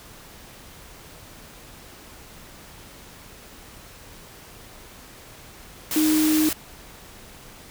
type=tone in noise; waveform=sine; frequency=310 Hz; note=D#4; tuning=6 cents flat; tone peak=-17 dBFS; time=5.96-6.49 s; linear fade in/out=2 ms; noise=white; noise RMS=-27 dBFS; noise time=5.91-6.53 s; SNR=+7 dB; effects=pink hiss -45 dBFS RMS until 7.7 s